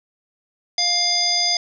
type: harmonic tone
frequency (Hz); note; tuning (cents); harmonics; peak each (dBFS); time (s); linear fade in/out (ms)
702; F5; +9; 1 / 3 / 5 / 7 / 9; -27 / -28 / -27 / -18 / -27; 0.78-1.57; 2
effects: none